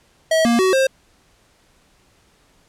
square tone with pitch steps, 643 / 234.9 / 375.8 / 531 Hz, E5 / A#3 / F#4 / C5, -43 / +13 / +27 / +25 cents, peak -14 dBFS, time 0.31-0.87 s, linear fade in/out 5 ms, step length 140 ms, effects pink hiss -57 dBFS RMS until 2.68 s + low-pass 10000 Hz 12 dB/octave

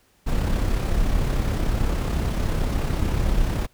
brown noise with amplitude modulation, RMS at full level -20 dBFS, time 0.26-3.67 s, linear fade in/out 20 ms, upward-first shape sine, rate 33.7 Hz, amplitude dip 40%, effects pink hiss -61 dBFS RMS until 3.73 s

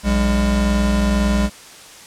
square tone pair together, 60.1 / 202.2 Hz, B1 / G#3, -46 / -46 cents, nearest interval octave + major sixth, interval 2100 cents, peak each -18 dBFS, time 0.03-1.5 s, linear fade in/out 50 ms, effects white hiss -40 dBFS RMS until 2.06 s + low-pass 9000 Hz 12 dB/octave

